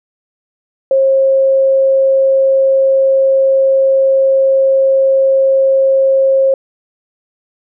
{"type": "tone", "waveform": "sine", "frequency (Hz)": 537, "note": "C5", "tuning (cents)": 45, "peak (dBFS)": -7, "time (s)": [0.91, 6.54], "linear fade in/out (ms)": 2, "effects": []}